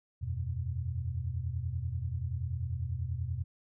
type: chord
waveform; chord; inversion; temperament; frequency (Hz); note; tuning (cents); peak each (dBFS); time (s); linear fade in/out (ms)
sine; E suspended second; none; just; 82.41 / 92.71 / 123.61; E2 / F#2 / B2; 0 / +4 / +2; -36 / -37 / -36; 0.21-3.44; 20
effects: none